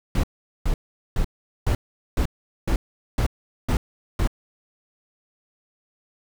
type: noise bursts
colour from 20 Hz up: brown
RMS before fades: -20 dBFS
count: 9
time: 0.15-4.275 s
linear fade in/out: 2 ms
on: 85 ms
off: 420 ms
effects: none